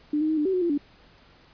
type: tone with pitch steps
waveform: sine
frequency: 298.1 / 310.2 / 314.8 / 298.6 / 381.2 / 365.4 / 342.9 / 288.6 Hz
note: D4 / D#4 / D#4 / D4 / G4 / F#4 / F4 / D4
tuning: +26 / -5 / +20 / +29 / -48 / -22 / -32 / -30 cents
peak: -21 dBFS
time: 0.13-0.778 s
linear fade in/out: 5 ms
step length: 81 ms
effects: pink hiss -55 dBFS RMS until 1.53 s + resampled to 11025 Hz